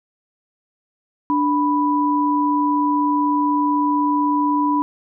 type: tone pair together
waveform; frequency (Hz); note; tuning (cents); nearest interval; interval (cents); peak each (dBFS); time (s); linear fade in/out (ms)
sine; 294 / 987.8; D4 / B5; +2 / 0; octave + major sixth; 2098; -18; 1.3-4.82; 0
effects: none